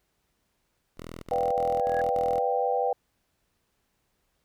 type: tone bursts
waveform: 5% pulse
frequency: 41.2 Hz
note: E1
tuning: in tune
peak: -28 dBFS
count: 5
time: 0.97-2.398 s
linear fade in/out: 10 ms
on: 260 ms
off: 32 ms
type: chord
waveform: sine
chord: G dominant seventh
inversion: first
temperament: equal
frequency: 493.9 / 587.3 / 698.5 / 784 Hz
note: B4 / D5 / F5 / G5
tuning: 0 / 0 / 0 / 0 cents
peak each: -27 / -32 / -31 / -27 dBFS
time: 1.31-2.93 s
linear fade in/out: 5 ms
type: tone with exponential growth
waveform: sine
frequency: 1661.2 Hz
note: G#6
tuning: in tune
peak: -29 dBFS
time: 1.76-2.01 s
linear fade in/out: 1 ms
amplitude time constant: 53 ms
effects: pink hiss -74 dBFS RMS until 4.44 s